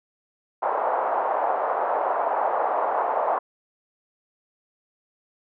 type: band-pass noise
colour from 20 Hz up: pink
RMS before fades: -24 dBFS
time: 0.62-3.39 s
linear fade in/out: 10 ms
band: 620 to 1000 Hz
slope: 24 dB/octave
effects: none